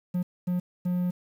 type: tone bursts at uneven times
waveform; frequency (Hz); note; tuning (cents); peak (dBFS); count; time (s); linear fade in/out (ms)
triangle; 178.8; F3; +41; -22; 3; 0.14-0.23 / 0.47-0.6 / 0.85-1.11; 10
effects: 9-bit